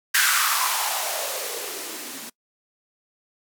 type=noise with band-pass filter sweep; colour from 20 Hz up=violet; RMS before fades=-25 dBFS; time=0.14-2.3 s; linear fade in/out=10 ms; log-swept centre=1600 to 230 Hz; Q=4.3; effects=noise-tail reverb RT60 0.1 s tail -23 dB re dry